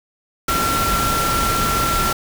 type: tone in noise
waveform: sine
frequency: 1359 Hz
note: F6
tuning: 48 cents flat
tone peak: -19 dBFS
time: 0.48-2.13 s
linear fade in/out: 5 ms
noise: pink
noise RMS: -21 dBFS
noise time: 0.48-2.13 s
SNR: -1 dB
effects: none